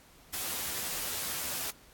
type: noise with comb filter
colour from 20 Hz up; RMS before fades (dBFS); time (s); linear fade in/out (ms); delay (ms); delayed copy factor
white; -35; 0.33-1.71; 10; 12; +0.8
effects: pink hiss -58 dBFS RMS until 1.93 s + AAC 64 kbps